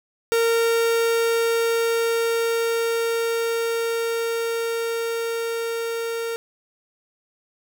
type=tone with level ramp; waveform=45% pulse; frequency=460.7 Hz; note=A#4; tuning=20 cents flat; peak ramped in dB=-17 to -25 dBFS; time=0.32-6.36 s; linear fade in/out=0 ms; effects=none